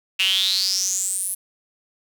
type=tone with high-pass filter sweep; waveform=sawtooth; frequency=189.5 Hz; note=F#3; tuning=42 cents sharp; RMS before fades=-22 dBFS; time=0.19-1.35 s; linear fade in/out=10 ms; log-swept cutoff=2700 to 11000 Hz; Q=9.8; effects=none